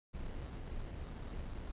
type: noise with sample-and-hold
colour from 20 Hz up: brown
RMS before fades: -43 dBFS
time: 0.13-1.72 s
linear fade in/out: 20 ms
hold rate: 2450 Hz
effects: resampled to 8000 Hz